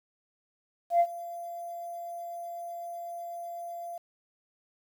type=tone with ADSR envelope; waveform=sine; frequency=689 Hz; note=F5; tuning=24 cents flat; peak=-16 dBFS; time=0.9-3.98 s; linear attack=100 ms; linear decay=60 ms; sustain=-20 dB; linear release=5 ms; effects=tanh soft clip ceiling -16 dBFS + 9-bit